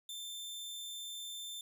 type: tone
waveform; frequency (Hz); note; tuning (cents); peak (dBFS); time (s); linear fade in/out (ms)
sawtooth; 3559; A7; +19; -39; 0.09-1.61; 2
effects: none